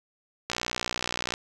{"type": "click train", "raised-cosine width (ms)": 0.2, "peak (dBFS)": -11, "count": 52, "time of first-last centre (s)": [0.5, 1.339], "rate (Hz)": 60.8, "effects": []}